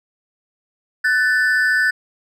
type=ring-modulated tone; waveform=triangle; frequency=1630 Hz; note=G#6; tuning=33 cents flat; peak=-9 dBFS; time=1.04-1.91 s; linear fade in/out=10 ms; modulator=133 Hz; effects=none